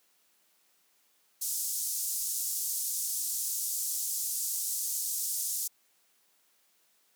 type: band-pass noise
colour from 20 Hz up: pink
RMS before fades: -33 dBFS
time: 1.41-5.68 s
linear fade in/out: 10 ms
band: 6300 to 16000 Hz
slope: 24 dB/octave
effects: white hiss -69 dBFS RMS until 7.15 s + high-pass 200 Hz 12 dB/octave